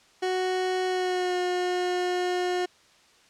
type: tone with pitch glide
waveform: 30% pulse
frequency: 370 to 360.1 Hz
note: F#4 to F#4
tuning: 0 to -47 cents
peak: -22 dBFS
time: 0.22-2.66 s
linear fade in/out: 10 ms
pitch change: -47 cents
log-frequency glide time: 0.86-1.38 s
effects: white hiss -58 dBFS RMS until 3.29 s + low-pass 6000 Hz 12 dB/octave